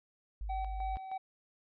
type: tone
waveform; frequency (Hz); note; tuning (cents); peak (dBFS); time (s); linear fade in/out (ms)
sine; 51.4; G#1; -17; -36; 0.41-0.97; 0
type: tone with tremolo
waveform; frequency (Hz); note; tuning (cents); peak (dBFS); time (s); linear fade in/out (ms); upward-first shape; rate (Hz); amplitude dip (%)
triangle; 763; G5; -47; -33; 0.49-1.18; 10; square; 3.2; 55
effects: resampled to 11025 Hz